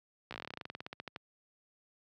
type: slowing click train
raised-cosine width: 0.3 ms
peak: -25 dBFS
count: 22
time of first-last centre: 0.31-1.161 s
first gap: 15 ms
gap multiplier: 1.09
effects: high-pass 100 Hz 12 dB/octave